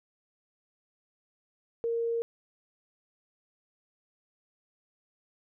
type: tone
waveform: sine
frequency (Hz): 463.7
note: A#4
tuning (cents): -9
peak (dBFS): -27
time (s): 1.84-2.22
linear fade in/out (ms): 0
effects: none